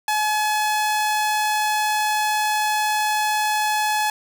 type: tone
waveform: sawtooth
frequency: 851 Hz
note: G#5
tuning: 42 cents sharp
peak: -15 dBFS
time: 0.08-4.1 s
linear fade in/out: 2 ms
effects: none